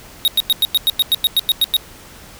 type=tone bursts; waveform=square; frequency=3765 Hz; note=A#7; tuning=16 cents sharp; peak=-11 dBFS; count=13; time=0.25-1.766 s; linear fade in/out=0 ms; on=28 ms; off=96 ms; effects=pink hiss -40 dBFS RMS until 2.39 s